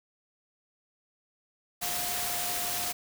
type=tone in noise; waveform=sine; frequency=710 Hz; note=F5; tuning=28 cents sharp; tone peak=-39 dBFS; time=1.81-2.93 s; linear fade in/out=20 ms; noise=white; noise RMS=-32 dBFS; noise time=1.81-2.93 s; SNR=-10 dB; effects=none